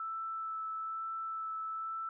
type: tone with vibrato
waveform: sine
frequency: 1318.5 Hz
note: E6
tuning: in tune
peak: -36 dBFS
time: 0-2.09 s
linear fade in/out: 2 ms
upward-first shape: sine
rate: 1.1 Hz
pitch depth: 10 cents each way
effects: none